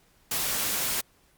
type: noise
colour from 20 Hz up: white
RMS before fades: -28 dBFS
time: 0.31-1.01 s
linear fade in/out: 5 ms
effects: pink hiss -63 dBFS RMS until 1.37 s + Opus 48 kbps